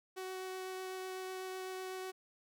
sawtooth tone with vibrato, 374.2 Hz, F#4, 20 cents sharp, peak -37 dBFS, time 0.16-2.12 s, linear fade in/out 20 ms, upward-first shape triangle, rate 8 Hz, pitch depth 9 cents each way, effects none

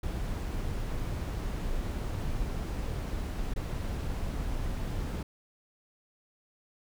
brown noise with dropouts, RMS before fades -33 dBFS, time 0.03-5.23 s, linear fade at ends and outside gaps 5 ms, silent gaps 3.538-3.56 s, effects none

